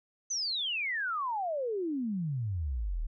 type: exponential sweep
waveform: sine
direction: down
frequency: 6272 to 34.65 Hz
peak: -30 dBFS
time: 0.3-3.07 s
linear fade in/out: 10 ms
effects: none